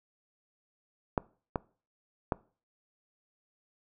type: clicks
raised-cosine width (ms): 1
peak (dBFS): -12 / -15 / -13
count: 3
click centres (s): 1.178 / 1.558 / 2.322
effects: noise-tail reverb RT60 0.4 s tail -22 dB re dry